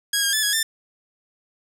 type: tone with pitch steps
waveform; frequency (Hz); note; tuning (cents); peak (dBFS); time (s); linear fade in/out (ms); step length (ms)
10% pulse; 1648 / 1618 / 1737 / 1666 / 1785; G#6 / G#6 / A6 / G#6 / A6; -14 / -46 / -23 / +5 / +24; -10; 0.13-0.63; 5; 100
effects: none